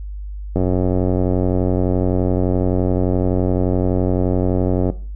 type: click train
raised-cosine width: 2 ms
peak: -5 dBFS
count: 399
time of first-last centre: 0.56-4.9 s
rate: 91.7 Hz
effects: noise-tail reverb RT60 0.4 s tail -17 dB re dry + added 50 Hz sine -26 dBFS peak until 5.15 s